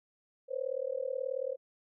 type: tone with amplitude modulation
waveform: sine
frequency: 525 Hz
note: C5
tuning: 6 cents sharp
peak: -28 dBFS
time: 0.48-1.57 s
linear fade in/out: 50 ms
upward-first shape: sine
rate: 38.5 Hz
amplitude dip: 100%
effects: none